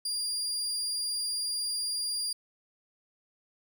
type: tone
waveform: 30% pulse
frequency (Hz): 4806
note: D8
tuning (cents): +39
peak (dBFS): -27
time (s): 0.05-2.33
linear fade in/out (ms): 5
effects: 11-bit